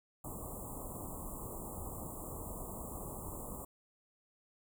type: band-stop noise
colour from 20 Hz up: pink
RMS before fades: -44 dBFS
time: 0.24-3.65 s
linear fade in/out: 5 ms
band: 1200 to 7300 Hz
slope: 96 dB/octave
effects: none